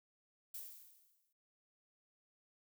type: noise with exponential decay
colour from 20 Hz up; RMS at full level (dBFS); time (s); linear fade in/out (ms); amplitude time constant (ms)
violet; -45; 0.54-1.33; 5; 170
effects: none